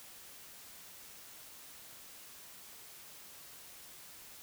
silence, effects white hiss -53 dBFS RMS until 4.42 s

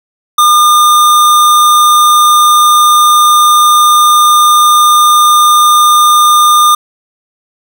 square tone, 1209 Hz, D6, 50 cents sharp, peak -4 dBFS, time 0.38-6.75 s, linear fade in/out 5 ms, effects none

